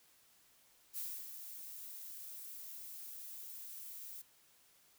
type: noise with ADSR envelope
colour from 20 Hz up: violet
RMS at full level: -41 dBFS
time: 0.93-4.22 s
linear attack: 44 ms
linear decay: 280 ms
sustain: -8 dB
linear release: 8 ms
effects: white hiss -68 dBFS RMS until 4.98 s